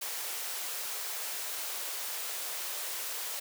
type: high-pass noise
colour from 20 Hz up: white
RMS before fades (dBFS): -37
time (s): 0.01-3.4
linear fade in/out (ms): 10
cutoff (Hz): 410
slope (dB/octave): 24
effects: none